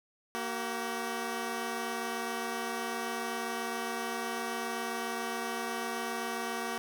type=tone pair together; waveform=10% pulse; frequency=233.1 / 379.3 Hz; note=A#3 / F#4; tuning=0 / +43 cents; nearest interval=minor sixth; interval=843 cents; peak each=-28 dBFS; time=0.35-6.78 s; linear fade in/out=0 ms; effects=none